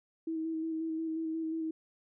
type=tone with vibrato; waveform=sine; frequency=321.9 Hz; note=E4; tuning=41 cents flat; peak=-32 dBFS; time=0.27-1.71 s; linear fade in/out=5 ms; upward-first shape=square; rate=5.6 Hz; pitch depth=17 cents each way; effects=none